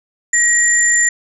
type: tone pair together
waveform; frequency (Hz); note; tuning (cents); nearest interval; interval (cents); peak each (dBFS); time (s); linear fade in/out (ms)
sine; 1900 / 7173; A#6 / A8; +33 / +32; octave + major seventh; 2299; -13; 0.33-1.09; 5
effects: none